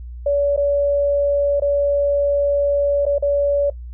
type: tone with dropouts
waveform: sine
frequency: 570 Hz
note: C#5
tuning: 48 cents sharp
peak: -14 dBFS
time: 0.26-3.7 s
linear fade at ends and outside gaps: 5 ms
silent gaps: 0.564-0.575 / 1.599-1.62 / 3.054-3.064 / 3.183-3.224 s
effects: noise-tail reverb RT60 0.1 s tail -19 dB re dry + added 60 Hz sine -30 dBFS peak until 3.93 s